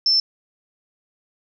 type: tone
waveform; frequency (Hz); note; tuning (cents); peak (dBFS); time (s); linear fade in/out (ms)
sine; 5320; E8; +15; -14; 0.06-0.2; 2
effects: none